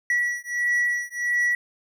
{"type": "beating tone pair", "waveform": "triangle", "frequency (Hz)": [1938, 1939.5], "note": ["B6", "B6"], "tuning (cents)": [-33, -32], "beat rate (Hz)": 1.5, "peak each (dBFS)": [-23, -23], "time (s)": [0.1, 1.55], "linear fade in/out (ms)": 2, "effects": []}